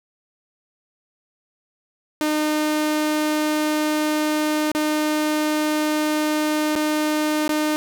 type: tone with dropouts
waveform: sawtooth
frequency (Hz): 304.8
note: D#4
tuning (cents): -36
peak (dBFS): -15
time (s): 2.21-7.76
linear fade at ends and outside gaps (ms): 0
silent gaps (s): 4.717-4.749 / 6.754-6.76 / 7.478-7.492
effects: none